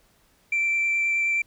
sine tone with vibrato, 2344 Hz, D7, 4 cents flat, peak -19 dBFS, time 0.52-1.42 s, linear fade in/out 5 ms, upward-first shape triangle, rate 9.5 Hz, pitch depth 10 cents each way, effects tanh soft clip ceiling -18 dBFS + pink hiss -62 dBFS RMS until 1.46 s

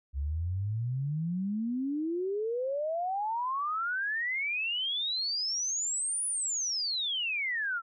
sine exponential two-way sweep, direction up then down, 66.3 to 9980 to 1324 Hz, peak -29 dBFS, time 0.13-7.82 s, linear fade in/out 50 ms, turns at 6.26 s, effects none

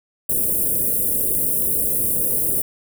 white band-stop noise, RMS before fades -20 dBFS, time 0.29-2.62 s, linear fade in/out 5 ms, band 570 to 9100 Hz, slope 48 dB/octave, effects none

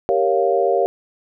sine chord, G half-diminished seventh, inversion none, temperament equal, 392 / 466.2 / 554.4 / 698.5 Hz, G4 / Bb4 / Db5 / F5, 0 / 0 / 0 / 0 cents, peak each -20 dBFS, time 0.09-0.86 s, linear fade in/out 0 ms, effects none

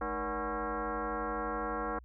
sine tone with frequency modulation, 311.1 Hz, D#4, in tune, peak -32 dBFS, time 0.01-1.99 s, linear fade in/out 5 ms, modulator 263 Hz, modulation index 4.5, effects added 60 Hz sine -51 dBFS peak until 2.04 s

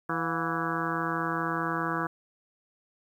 harmonic tone with a mistuned harmonic, 164.81 Hz, E3, in tune, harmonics 1 / 2 / 3 / 4 / 5 / 6 / 7 / 8 / 9 / 10, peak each -36 / -34 / -39 / -39 / -43 / -36 / -34 / -36 / -36 / -38 dBFS, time 0.09-2.07 s, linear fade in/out 5 ms, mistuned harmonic 4, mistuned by +110 cents, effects 10-bit

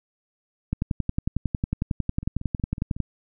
two click trains, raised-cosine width 5 ms, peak -11 / -22 dBFS, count 26 / 5, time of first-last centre 0.73-3.003 / 2.23-2.965 s, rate 11 / 5.44 Hz, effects none

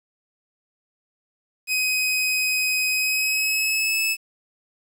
sawtooth tone with pitch glide, 2518 to 2608 Hz, D#7 to E7, +20 to -19 cents, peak -17 dBFS, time 1.67-4.17 s, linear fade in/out 50 ms, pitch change +61 cents, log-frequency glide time 2.92-4 s, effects 8-bit

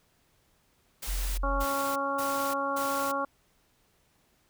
white noise bursts, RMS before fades -38 dBFS, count 4, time 1.02-3.12 s, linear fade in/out 10 ms, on 360 ms, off 220 ms
sine tone, 44.12 Hz, F1, 18 cents sharp, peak -28 dBFS, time 1.07-1.65 s, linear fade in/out 20 ms
harmonic tone, 277.2 Hz, C#4, in tune, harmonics 1 / 2 / 3 / 4 / 5, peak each -37 / -33 / -36 / -31 / -35 dBFS, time 1.43-3.25 s, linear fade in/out 5 ms
effects pink hiss -68 dBFS RMS until 4.49 s

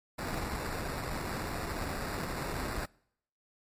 pink noise with sample-and-hold, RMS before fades -36 dBFS, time 0.18-2.86 s, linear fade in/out 10 ms, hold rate 3150 Hz, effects noise-tail reverb RT60 0.7 s tail -25 dB re dry + MP3 64 kbps

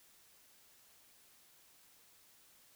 silence, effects white hiss -65 dBFS RMS until 2.75 s

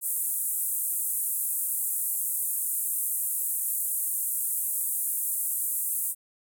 pink band-pass noise, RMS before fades -29 dBFS, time 0.01-6.15 s, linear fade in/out 50 ms, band 8500 to 16000 Hz, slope 48 dB/octave, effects none

